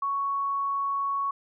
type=tone; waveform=sine; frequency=1112 Hz; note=C#6; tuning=5 cents sharp; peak=-25 dBFS; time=0.02-1.31 s; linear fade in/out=5 ms; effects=none